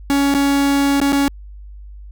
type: tone with dropouts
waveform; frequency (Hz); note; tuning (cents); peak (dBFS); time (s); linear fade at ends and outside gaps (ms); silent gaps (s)
45% pulse; 280; C#4; +18; -13; 0.1-1.28; 0; 0.34-0.348 / 1.001-1.015 / 1.122-1.129
effects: added 50 Hz sine -33 dBFS peak until 2.11 s